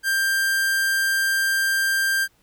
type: tone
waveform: 45% pulse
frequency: 1585 Hz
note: G6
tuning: 19 cents sharp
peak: -19 dBFS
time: 0.03-2.28 s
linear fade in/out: 50 ms
effects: pink hiss -62 dBFS RMS until 2.42 s